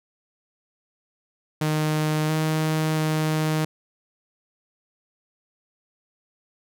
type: tone with pitch steps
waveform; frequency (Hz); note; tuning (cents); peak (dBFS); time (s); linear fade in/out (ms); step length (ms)
sawtooth; 154.1 / 156.8 / 155.9; D#3 / D#3 / D#3; -16 / +14 / +4; -17; 1.61-3.65; 5; 680
effects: none